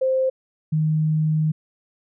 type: tone pair in turn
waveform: sine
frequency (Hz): 523.3 / 155.58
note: C5 / D#3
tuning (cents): 0 / 0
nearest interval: octave + major sixth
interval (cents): 2100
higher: first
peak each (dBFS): -17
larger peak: neither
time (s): 0.01-0.3 / 0.72-1.52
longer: second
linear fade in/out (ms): 10
effects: none